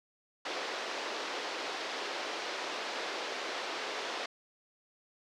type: band-pass noise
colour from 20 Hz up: pink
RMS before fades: -38 dBFS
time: 0.45-4.26 s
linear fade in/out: 5 ms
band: 370 to 5200 Hz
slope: 24 dB/octave
effects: none